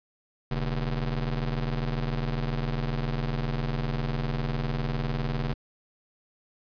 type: ring-modulated tone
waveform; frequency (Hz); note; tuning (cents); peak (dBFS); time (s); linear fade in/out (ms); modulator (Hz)
30% pulse; 87.31; F2; 0; -21; 0.51-5.54; 5; 53.6
effects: resampled to 11025 Hz + 10-bit